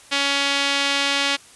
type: tone with band-pass filter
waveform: sawtooth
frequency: 280.1 Hz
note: C#4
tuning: 18 cents sharp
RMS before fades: -21 dBFS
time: 0.11-1.37 s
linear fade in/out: 20 ms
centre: 3300 Hz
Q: 1.3
effects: white hiss -47 dBFS RMS until 1.55 s + resampled to 24000 Hz